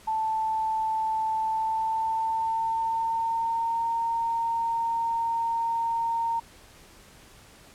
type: tone with pitch glide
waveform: sine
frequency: 880 to 920 Hz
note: A5 to A#5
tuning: 0 to -23 cents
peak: -24 dBFS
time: 0.07-6.4 s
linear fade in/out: 10 ms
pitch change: +77 cents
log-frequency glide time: 1.37-3.83 s
effects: pink hiss -52 dBFS RMS until 7.74 s + low-pass 12000 Hz 12 dB/octave